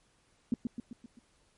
sine tone with echo, 236.4 Hz, A#3, 24 cents sharp, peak -24 dBFS, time 0.52-0.54 s, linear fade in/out 2 ms, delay 130 ms, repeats 5, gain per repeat -5 dB, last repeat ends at 1.19 s, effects pink hiss -69 dBFS RMS until 1.57 s + MP3 48 kbps

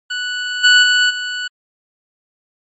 25% pulse tone with level steps, 1480 Hz, F#6, in tune, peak -16 / -3 / -7 / -17 dBFS, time 0.1-1.48 s, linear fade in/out 10 ms, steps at 0.63 / 0.82 / 1.09 s, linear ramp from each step 20 ms, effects MP3 32 kbps

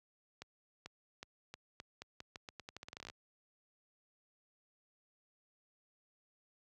accelerating click train, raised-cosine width 0.2 ms, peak -29 dBFS, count 22, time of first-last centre 0.42-3.099 s, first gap 440 ms, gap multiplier 0.84, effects high-pass 60 Hz 12 dB/octave

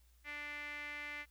sawtooth tone with band-pass filter, 293.7 Hz, D4, in tune, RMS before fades -45 dBFS, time 0.24-1.26 s, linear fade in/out 50 ms, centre 2100 Hz, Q 5.4, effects added 60 Hz sine -64 dBFS peak until 1.3 s + white hiss -74 dBFS RMS until 1.3 s

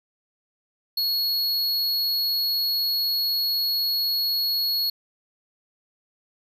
square tone, 4336 Hz, C#8, 39 cents flat, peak -22 dBFS, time 0.97-4.9 s, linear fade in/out 5 ms, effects none

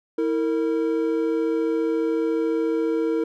triangle tone pair together, 324.9 / 459.1 Hz, E4 / A#4, -25 / -26 cents, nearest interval tritone, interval 599 cents, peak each -21 dBFS, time 0.18-3.24 s, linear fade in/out 5 ms, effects none

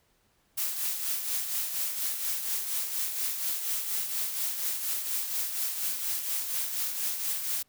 blue noise with tremolo, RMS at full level -29 dBFS, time 0.57-7.63 s, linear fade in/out 10 ms, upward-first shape triangle, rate 4.2 Hz, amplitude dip 55%, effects pink hiss -69 dBFS RMS until 7.68 s

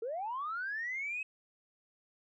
sine linear sweep, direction up, 430 to 2582 Hz, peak -34 dBFS, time 0.02-1.23 s, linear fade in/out 5 ms, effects tanh soft clip ceiling -30 dBFS

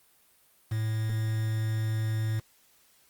triangle tone with quantisation, 110 Hz, A2, in tune, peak -24 dBFS, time 0.71-2.4 s, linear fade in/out 10 ms, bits 7, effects white hiss -63 dBFS RMS until 3.09 s + Opus 32 kbps

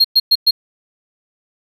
triangle tone bursts, 4242 Hz, C8, 23 cents sharp, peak -6 dBFS, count 4, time 0-0.51 s, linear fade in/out 10 ms, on 45 ms, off 110 ms, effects none

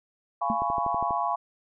sine chord, C# dominant seventh, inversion first, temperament just, 693 / 831.5 / 997.9 / 1108.7 Hz, E#5 / G#5 / B5 / C#6, -14 / +2 / +18 / 0 cents, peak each -30 dBFS, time 0.41-1.36 s, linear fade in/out 10 ms
sine tone with exponential decay, 222.8 Hz, A3, 22 cents sharp, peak -22 dBFS, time 0.5-0.6 s, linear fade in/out 0 ms, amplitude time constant 21 ms
click train, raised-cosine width 2 ms, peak -23 dBFS, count 7, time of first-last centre 0.62-1.108 s, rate 12.3 Hz
effects none

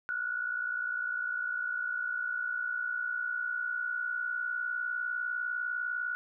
sine tone pair together, 1410.1 / 1470 Hz, F6 / F#6, +16 / -12 cents, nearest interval minor second, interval 72 cents, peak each -37 / -32 dBFS, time 0.09-6.15 s, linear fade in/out 0 ms, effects none

